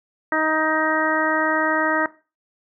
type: harmonic tone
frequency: 313.6 Hz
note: D#4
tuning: 14 cents sharp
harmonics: 1 / 2 / 3 / 4 / 5 / 6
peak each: -25 / -25 / -25 / -25 / -25 / -25 dBFS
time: 0.32-2.06 s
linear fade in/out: 2 ms
effects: noise-tail reverb RT60 0.3 s tail -17 dB re dry